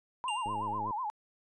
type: tone with vibrato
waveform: sine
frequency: 932.3 Hz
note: A#5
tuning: in tune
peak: -32 dBFS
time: 0.24-1.1 s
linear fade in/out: 0 ms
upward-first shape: sine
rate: 8.1 Hz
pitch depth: 210 cents each way
type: tone with exponential decay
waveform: square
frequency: 2794 Hz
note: F7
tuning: in tune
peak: -33 dBFS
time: 0.28-0.79 s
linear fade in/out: 2 ms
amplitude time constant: 110 ms
type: click train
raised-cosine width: 2 ms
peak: -31 dBFS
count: 48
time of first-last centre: 0.46-0.908 s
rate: 105 Hz
effects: resampled to 22050 Hz